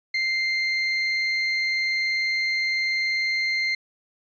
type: tone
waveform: 35% pulse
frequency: 2093 Hz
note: C7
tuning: in tune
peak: -20 dBFS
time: 0.14-3.75 s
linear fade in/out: 5 ms
effects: resampled to 16000 Hz